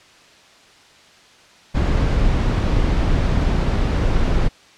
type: noise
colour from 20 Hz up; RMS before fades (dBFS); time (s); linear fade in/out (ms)
brown; -17; 1.74-4.49; 20
effects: white hiss -48 dBFS RMS until 4.77 s + low-pass 5000 Hz 12 dB/octave